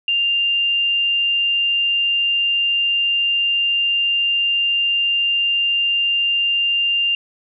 sine tone, 2794 Hz, F7, in tune, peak -15 dBFS, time 0.08-7.15 s, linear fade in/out 2 ms, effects none

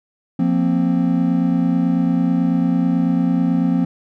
triangle chord, F suspended fourth, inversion none, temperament just, 174.61 / 232.8 / 261.9 Hz, F3 / Bb3 / C4, 0 / -2 / +2 cents, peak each -16 / -19 / -16 dBFS, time 0.39-3.85 s, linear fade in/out 5 ms, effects none

